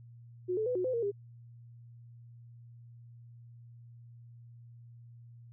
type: tone with pitch steps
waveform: sine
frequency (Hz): 363.4 / 434.9 / 498.8 / 365.5 / 512 / 466 / 403.8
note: F#4 / A4 / B4 / F#4 / C5 / A#4 / G#4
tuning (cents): -31 / -20 / +17 / -21 / -38 / -1 / -49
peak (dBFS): -29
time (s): 0.48-1.117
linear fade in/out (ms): 20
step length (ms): 91
effects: added 118 Hz sine -50 dBFS peak until 5.52 s